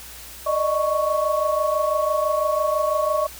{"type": "tone cluster", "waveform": "sine", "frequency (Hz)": [598, 624, 1111], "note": ["D5", "D#5", "C#6"], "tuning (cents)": [31, 5, 4], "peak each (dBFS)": -23, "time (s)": [0.46, 3.27], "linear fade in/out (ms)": 10, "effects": ["added 60 Hz sine -46 dBFS peak until 3.39 s", "white hiss -40 dBFS RMS until 3.39 s"]}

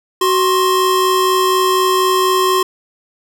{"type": "tone pair together", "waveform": "square", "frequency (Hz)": [373.8, 1057.3], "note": ["F#4", "C6"], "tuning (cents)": [18, 18], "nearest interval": "octave + tritone", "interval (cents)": 1800, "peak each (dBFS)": -15, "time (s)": [0.21, 2.63], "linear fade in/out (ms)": 5, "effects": []}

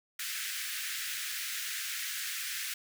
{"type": "high-pass noise", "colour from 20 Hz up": "pink", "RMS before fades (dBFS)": -37, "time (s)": [0.19, 2.74], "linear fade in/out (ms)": 5, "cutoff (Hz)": 1500, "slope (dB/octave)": 48, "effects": []}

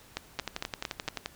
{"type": "two click trains", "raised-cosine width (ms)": 0.2, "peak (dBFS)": [-15, -14], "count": [11, 5], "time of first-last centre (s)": [[0.39, 1.26], [0.17, 1.079]], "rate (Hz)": [11.5, 4.4], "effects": ["pink hiss -55 dBFS RMS until 1.35 s"]}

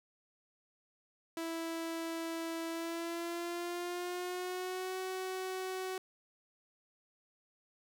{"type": "tone with pitch glide", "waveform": "sawtooth", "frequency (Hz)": [329.6, 374.3], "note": ["E4", "F#4"], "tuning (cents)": [0, 20], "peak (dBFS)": -33, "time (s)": [1.37, 5.98], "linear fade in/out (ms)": 2, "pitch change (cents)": 220, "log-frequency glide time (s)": [2.69, 4.97], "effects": []}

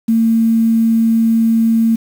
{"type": "tone with quantisation", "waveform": "sine", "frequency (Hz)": 226.5, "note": "A#3", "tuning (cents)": -50, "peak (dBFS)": -9, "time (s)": [0.08, 1.96], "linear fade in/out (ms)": 10, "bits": 6, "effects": []}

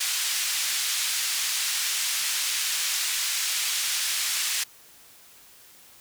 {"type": "band-pass noise", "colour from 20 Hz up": "white", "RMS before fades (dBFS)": -27, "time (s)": [0, 4.64], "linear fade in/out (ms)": 10, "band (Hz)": [1900, 8100], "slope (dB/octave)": 12, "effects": ["white hiss -52 dBFS RMS until 6 s"]}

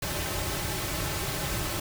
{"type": "noise with comb filter", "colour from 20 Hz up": "pink", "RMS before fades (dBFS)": -31, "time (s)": [0.02, 1.8], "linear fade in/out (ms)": 5, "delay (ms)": 4.2, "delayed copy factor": -0.65, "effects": []}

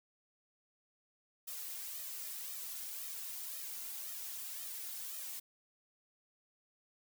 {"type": "noise with flanger", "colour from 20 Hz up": "blue", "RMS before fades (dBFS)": -44, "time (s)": [1.47, 5.4], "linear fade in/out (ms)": 10, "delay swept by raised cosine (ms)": [1.6, 2.9], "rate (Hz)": 1.9, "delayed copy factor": 0.85, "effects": []}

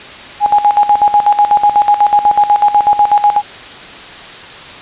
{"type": "tone with tremolo", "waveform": "sine", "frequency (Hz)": 827, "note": "G#5", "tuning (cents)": -8, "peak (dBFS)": -4, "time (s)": [0.4, 3.42], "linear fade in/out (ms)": 50, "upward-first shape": "square", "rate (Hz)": 8.1, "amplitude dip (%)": 75, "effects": ["white hiss -30 dBFS RMS until 4.81 s", "resampled to 8000 Hz"]}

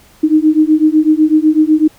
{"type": "beating tone pair", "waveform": "sine", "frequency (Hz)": [306.1, 314.1], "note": ["D#4", "D#4"], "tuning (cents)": [-28, 16], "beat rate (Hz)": 8, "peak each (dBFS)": -10, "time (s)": [0.23, 1.88], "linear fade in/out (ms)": 10, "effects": ["pink hiss -46 dBFS RMS until 1.98 s"]}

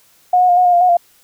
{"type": "tone with pitch steps", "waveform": "sine", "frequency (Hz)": [724, 728, 707, 727, 712, 697, 727, 694], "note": ["F#5", "F#5", "F5", "F#5", "F5", "F5", "F#5", "F5"], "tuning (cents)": [-38, -28, 21, -31, 33, -4, -31, -11], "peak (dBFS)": -8, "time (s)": [0.33, 0.97], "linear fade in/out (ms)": 5, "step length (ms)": 80, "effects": ["white hiss -52 dBFS RMS until 1.23 s"]}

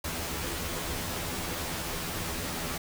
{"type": "noise with comb filter", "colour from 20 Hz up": "pink", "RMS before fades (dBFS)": -34, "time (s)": [0.04, 2.78], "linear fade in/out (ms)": 5, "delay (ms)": 12, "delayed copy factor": 0.75, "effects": []}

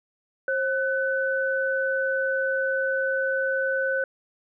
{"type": "tone pair together", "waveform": "sine", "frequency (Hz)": [534, 1503.4], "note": ["C5", "F#6"], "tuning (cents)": [35, 27], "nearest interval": "octave + tritone", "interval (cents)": 1792, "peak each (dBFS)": -25, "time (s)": [0.48, 4.04], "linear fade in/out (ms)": 2, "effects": []}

